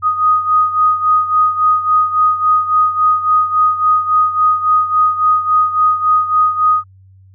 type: beating tone pair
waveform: sine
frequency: 1244.5 / 1248.1 Hz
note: D#6 / D#6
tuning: 0 / +5 cents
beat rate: 3.6 Hz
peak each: -11 / -16 dBFS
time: 0.02-6.84 s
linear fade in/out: 50 ms
effects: added 95 Hz sine -41 dBFS peak until 7.34 s